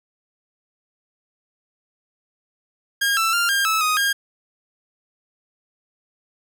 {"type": "tone with pitch steps", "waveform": "sawtooth", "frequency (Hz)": [1621, 1331, 1394, 1606, 1304, 1248, 1617], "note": ["G#6", "E6", "F6", "G6", "E6", "D#6", "G#6"], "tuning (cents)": [-42, 16, -4, 41, -19, 5, -47], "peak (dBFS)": -14, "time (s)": [3.01, 4.13], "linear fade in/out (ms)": 10, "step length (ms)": 160, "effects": []}